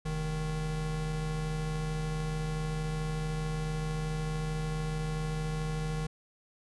square tone pair together, 43.65 / 155.56 Hz, F1 / D#3, 0 / 0 cents, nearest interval octave + minor seventh, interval 2200 cents, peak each -37 / -33 dBFS, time 0.05-6.07 s, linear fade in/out 10 ms, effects resampled to 24000 Hz

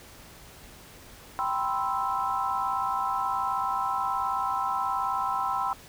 sine chord, C major seventh, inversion second, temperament equal, 784 / 987.8 / 1046.5 / 1318.5 Hz, G5 / B5 / C6 / E6, 0 / 0 / 0 / 0 cents, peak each -31 dBFS, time 1.39-5.73 s, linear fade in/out 0 ms, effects pink hiss -49 dBFS RMS until 5.88 s

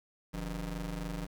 30% pulse ring-modulated tone, 109.5 Hz, A2, 8 cents flat, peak -30 dBFS, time 0.33-1.27 s, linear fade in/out 20 ms, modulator 66.6 Hz, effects 10-bit

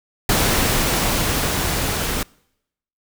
pink noise with level ramp, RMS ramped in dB -17 to -23 dBFS, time 0.29-2.23 s, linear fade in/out 2 ms, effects noise-tail reverb RT60 0.8 s tail -26 dB re dry

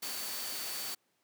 sine tone in noise, 4500 Hz, C#8, 25 cents sharp, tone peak -44 dBFS, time 0.02-0.95 s, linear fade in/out 10 ms, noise white, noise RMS -39 dBFS, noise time 0.02-0.95 s, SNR -8 dB, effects pink hiss -75 dBFS RMS until 1.23 s + high-pass 200 Hz 12 dB/octave

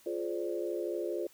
sine chord, D half-diminished seventh, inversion first, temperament equal with one note detuned, 349.2 / 422.1 / 523.3 / 587.3 Hz, F4 / Ab4 / C5 / D5, 0 / +28 / 0 / 0 cents, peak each -35 / -38 / -39 / -40 dBFS, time 0.06-1.27 s, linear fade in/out 5 ms, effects white hiss -61 dBFS RMS until 1.33 s

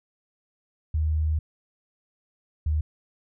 sine tone pair in turn, 77.7 / 76.67 Hz, D#2 / D#2, -2 / -25 cents, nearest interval unison, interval 23 cents, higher first, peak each -21 dBFS, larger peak neither, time 0.94-1.39 / 2.66-2.81 s, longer first, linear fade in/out 5 ms, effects none

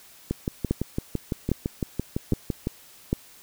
two click trains, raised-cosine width 3 ms, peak -9 / -12 dBFS, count 4 / 15, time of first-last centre 0.71-3.129 / 0.31-2.671 s, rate 1.24 / 5.93 Hz, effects white hiss -51 dBFS RMS until 3.42 s

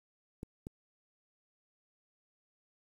clicks, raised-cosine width 3 ms, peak -28 dBFS, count 2, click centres 0.431 / 0.669 s, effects 9-bit

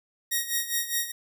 5% pulse tone with tremolo, 1879 Hz, A#6, 13 cents sharp, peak -13 dBFS, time 0.31-1.12 s, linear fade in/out 10 ms, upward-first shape sine, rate 4.9 Hz, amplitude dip 75%, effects none

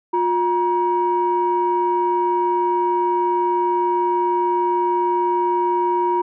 sine tone pair together, 355.3 / 950 Hz, F4 / A#5, +30 / +33 cents, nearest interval octave + perfect fourth, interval 1703 cents, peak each -19 / -17 dBFS, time 0.13-6.22 s, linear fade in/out 10 ms, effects tanh soft clip ceiling -10 dBFS

